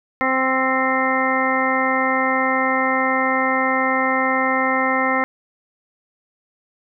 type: harmonic tone with a mistuned harmonic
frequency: 261.6 Hz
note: C4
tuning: in tune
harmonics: 1 / 2 / 3 / 4 / 5 / 7 / 8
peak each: -24 / -24 / -24 / -24 / -24 / -24 / -24 dBFS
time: 0.21-5.24 s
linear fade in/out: 0 ms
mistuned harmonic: 5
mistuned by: +16 cents
effects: none